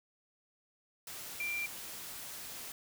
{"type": "tone in noise", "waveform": "sine", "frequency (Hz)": 2367, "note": "D7", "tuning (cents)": 13, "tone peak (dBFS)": -34, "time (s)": [1.4, 1.66], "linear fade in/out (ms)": 2, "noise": "white", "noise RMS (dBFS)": -45, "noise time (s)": [1.07, 2.72], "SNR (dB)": 8, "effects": []}